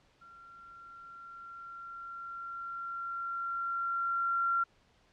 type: tone with level ramp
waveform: sine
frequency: 1373 Hz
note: F6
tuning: 30 cents flat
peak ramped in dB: -52 to -26 dBFS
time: 0.21-4.64 s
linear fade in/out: 10 ms
effects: pink hiss -67 dBFS RMS until 5.12 s + low-pass 5000 Hz 12 dB/octave